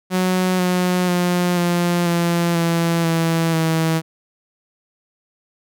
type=tone with pitch steps; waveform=sawtooth; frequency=184.2 / 180.83 / 177.51 / 174.26 / 171.07 / 167.94 / 164.86 / 161.84 Hz; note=F#3 / F#3 / F3 / F3 / F3 / E3 / E3 / E3; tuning=-7 / -39 / +28 / -4 / -36 / +33 / 0 / -32 cents; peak=-12 dBFS; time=0.1-4.02 s; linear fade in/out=50 ms; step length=490 ms; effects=none